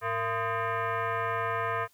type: tone with frequency modulation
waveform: sine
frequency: 107.5 Hz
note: A2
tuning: 40 cents flat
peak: -27 dBFS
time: 0.01-1.88 s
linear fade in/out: 50 ms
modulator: 568 Hz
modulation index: 2.9
effects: white hiss -65 dBFS RMS until 1.93 s